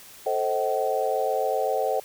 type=chord; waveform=sine; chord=A diminished seventh; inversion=none; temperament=just; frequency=440 / 528 / 633.6 / 760.3 Hz; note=A4 / C5 / Eb5 / Gb5; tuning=0 / +16 / +31 / +47 cents; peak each=-28 / -27 / -29 / -27 dBFS; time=0.26-2 s; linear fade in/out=5 ms; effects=white hiss -47 dBFS RMS until 2.04 s